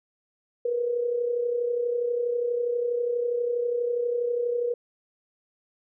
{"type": "tone with amplitude modulation", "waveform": "sine", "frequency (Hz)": 480.5, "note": "B4", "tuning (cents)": -48, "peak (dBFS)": -21, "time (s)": [0.65, 4.74], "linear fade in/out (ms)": 5, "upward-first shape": "sine", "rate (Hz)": 32.3, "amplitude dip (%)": 55, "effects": []}